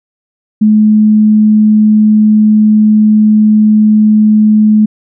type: tone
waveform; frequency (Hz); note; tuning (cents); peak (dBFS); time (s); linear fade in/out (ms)
sine; 213.8; A3; -49; -3; 0.61-4.86; 10
effects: none